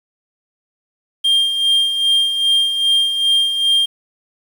triangle tone with tremolo, 3200 Hz, G7, 35 cents sharp, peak -9 dBFS, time 1.24-3.86 s, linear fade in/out 10 ms, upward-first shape sine, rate 2.5 Hz, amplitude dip 55%, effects 7-bit

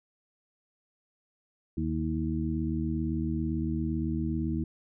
harmonic tone with a mistuned harmonic, 77.8 Hz, D#2, in tune, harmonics 1 / 2 / 3 / 4, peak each -33 / -33 / -33 / -33 dBFS, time 1.77-4.64 s, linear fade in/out 5 ms, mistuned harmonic 4, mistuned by +53 cents, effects none

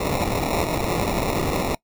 blue noise with sample-and-hold, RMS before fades -23 dBFS, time 0-1.75 s, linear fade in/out 5 ms, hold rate 1575 Hz, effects noise-tail reverb RT60 0.1 s tail -23 dB re dry

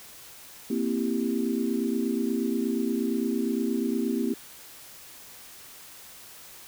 sine chord, C dominant seventh, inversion third, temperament equal, 233.1 / 261.6 / 329.6 / 392 Hz, Bb3 / C4 / E4 / G4, 0 / 0 / 0 / 0 cents, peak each -28 / -29 / -32 / -32 dBFS, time 0.7-4.34 s, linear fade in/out 5 ms, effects white hiss -47 dBFS RMS until 6.67 s

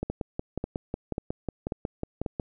two click trains, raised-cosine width 2 ms, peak -16 / -16 dBFS, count 5 / 14, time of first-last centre 0.1-2.262 / 0.03-2.398 s, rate 1.85 / 5.49 Hz, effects none

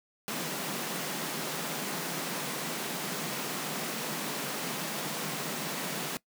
pink high-pass noise, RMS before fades -35 dBFS, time 0.28-6.17 s, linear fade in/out 0 ms, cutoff 140 Hz, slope 96 dB/octave, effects noise-tail reverb RT60 0.1 s tail -21 dB re dry

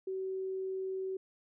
sine tone, 379.6 Hz, F#4, 44 cents sharp, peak -34 dBFS, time 0.07-1.17 s, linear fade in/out 5 ms, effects none

